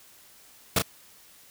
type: noise with echo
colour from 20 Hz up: pink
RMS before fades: -21 dBFS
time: 0.76-0.79 s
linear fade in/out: 5 ms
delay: 32 ms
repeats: 1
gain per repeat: -5 dB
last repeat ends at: 0.822 s
effects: white hiss -54 dBFS RMS until 1.5 s